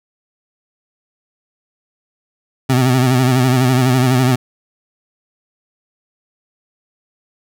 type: tone with vibrato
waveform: 25% pulse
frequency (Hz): 127.9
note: C3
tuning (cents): -39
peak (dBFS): -7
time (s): 2.69-4.36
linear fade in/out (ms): 10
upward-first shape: sine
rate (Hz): 12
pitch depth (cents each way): 69
effects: none